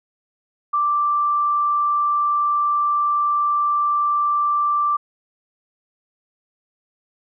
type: tone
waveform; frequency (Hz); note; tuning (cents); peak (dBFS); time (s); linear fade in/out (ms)
sine; 1174.7; D6; 0; -16; 0.73-4.97; 10
effects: none